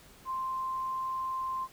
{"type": "tone", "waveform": "sine", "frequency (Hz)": 1046.5, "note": "C6", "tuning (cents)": 0, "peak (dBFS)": -31, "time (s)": [0.25, 1.68], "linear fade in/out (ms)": 50, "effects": ["pink hiss -56 dBFS RMS until 1.72 s"]}